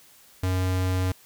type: tone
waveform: square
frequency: 92.5 Hz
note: F#2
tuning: in tune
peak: -23 dBFS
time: 0.43-1.12 s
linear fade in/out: 5 ms
effects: white hiss -54 dBFS RMS until 1.25 s